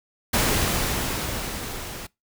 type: noise with level ramp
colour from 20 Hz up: pink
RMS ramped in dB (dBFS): -20 to -36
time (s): 0.33-2.07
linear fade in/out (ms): 10
effects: noise-tail reverb RT60 0.2 s tail -23 dB re dry